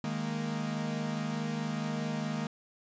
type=chord; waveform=45% pulse; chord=D# suspended fourth; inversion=none; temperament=equal with one note detuned; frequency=155.56 / 207.7 / 232.4 Hz; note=D#3 / G#3 / A#3; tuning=0 / 0 / -5 cents; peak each=-36 / -37 / -36 dBFS; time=0.04-2.47 s; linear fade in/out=2 ms; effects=resampled to 16000 Hz